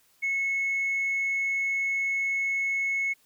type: tone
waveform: sine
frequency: 2192 Hz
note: C#7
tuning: 20 cents flat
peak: -23 dBFS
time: 0.22-3.14 s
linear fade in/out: 20 ms
effects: tanh soft clip ceiling -22 dBFS + white hiss -64 dBFS RMS until 3.25 s